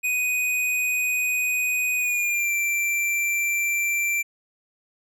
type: tone with pitch glide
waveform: square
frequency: 2492 to 2352 Hz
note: D#7 to D7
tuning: +2 to +2 cents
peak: -22 dBFS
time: 0.03-4.23 s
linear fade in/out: 20 ms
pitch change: -100 cents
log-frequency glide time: 1.96-2.52 s
effects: none